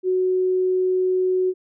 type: tone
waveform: sine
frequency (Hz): 370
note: F#4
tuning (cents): 0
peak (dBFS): -17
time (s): 0.03-1.54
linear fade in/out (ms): 50
effects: none